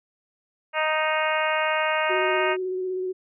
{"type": "harmonic tone", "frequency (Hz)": 311.1, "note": "D#4", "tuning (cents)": 0, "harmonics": [2, 3, 4, 5, 6, 7, 8, 9], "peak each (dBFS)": [-26, -28, -29, -30, -31, -31, -32, -33], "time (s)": [0.73, 2.57], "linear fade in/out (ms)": 50}
{"type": "tone with vibrato", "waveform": "sine", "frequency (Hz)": 370.7, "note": "F#4", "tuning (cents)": 3, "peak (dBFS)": -25, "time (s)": [2.09, 3.13], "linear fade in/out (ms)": 20, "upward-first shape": "square", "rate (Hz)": 16, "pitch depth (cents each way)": 16}
{"effects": []}